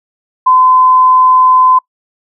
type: tone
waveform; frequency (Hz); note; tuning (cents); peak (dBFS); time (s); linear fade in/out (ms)
sine; 1022; C6; -41; -4; 0.46-1.79; 10
effects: noise-tail reverb RT60 0.1 s tail -24 dB re dry